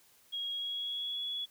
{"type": "tone with pitch glide", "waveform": "sine", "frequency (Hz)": [3292, 3381], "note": ["G#7", "G#7"], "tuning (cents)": [-16, 30], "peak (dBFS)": -34, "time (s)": [0.32, 1.46], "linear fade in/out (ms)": 20, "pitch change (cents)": 46, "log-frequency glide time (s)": [0.48, 1.24], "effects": ["white hiss -64 dBFS RMS until 1.5 s"]}